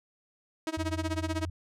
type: tone with tremolo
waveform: sawtooth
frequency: 318.8 Hz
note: D#4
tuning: 42 cents sharp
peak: -24 dBFS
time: 0.67-1.45 s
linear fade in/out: 0 ms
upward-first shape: sine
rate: 16 Hz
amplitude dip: 95%
type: tone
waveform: sine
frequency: 87.31 Hz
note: F2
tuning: in tune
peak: -33 dBFS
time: 0.77-1.5 s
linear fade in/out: 5 ms
effects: low-pass 9000 Hz 12 dB/octave